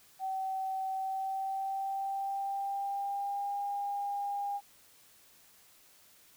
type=tone with pitch glide; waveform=sine; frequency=765 to 807.2 Hz; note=G5 to G#5; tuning=-42 to -49 cents; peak=-32 dBFS; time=0.19-4.61 s; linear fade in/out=50 ms; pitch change=+93 cents; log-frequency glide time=0.9-3.58 s; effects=white hiss -61 dBFS RMS until 6.36 s

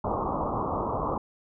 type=low-pass noise; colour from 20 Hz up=white; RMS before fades=-29 dBFS; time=0.04-1.18 s; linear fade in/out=5 ms; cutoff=1200 Hz; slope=96 dB/octave; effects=none

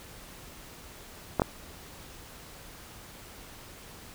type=clicks; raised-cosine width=1 ms; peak=-9 dBFS; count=2; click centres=1.397 / 1.419 s; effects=pink hiss -48 dBFS RMS until 4.14 s

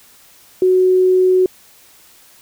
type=tone; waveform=sine; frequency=370 Hz; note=F#4; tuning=in tune; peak=-9 dBFS; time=0.62-1.46 s; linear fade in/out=2 ms; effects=white hiss -47 dBFS RMS until 2.41 s

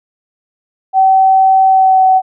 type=tone with pitch glide; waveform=sine; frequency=765 to 754.9 Hz; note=G5 to F#5; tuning=-42 to +35 cents; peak=-5 dBFS; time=0.93-2.22 s; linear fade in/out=50 ms; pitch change=-23 cents; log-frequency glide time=1.67-2.06 s; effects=none

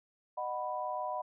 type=chord; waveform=sine; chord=B major; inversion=first; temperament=equal with one note detuned; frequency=613.7 / 740 / 987.8 Hz; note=D#5 / F#5 / B5; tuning=-24 / 0 / 0 cents; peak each=-39 / -38 / -37 dBFS; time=0.37-1.22 s; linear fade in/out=10 ms; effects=none

